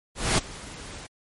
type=noise with ADSR envelope; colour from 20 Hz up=pink; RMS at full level=-20 dBFS; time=0.15-1.07 s; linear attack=230 ms; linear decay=14 ms; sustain=-20 dB; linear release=12 ms; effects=MP3 48 kbps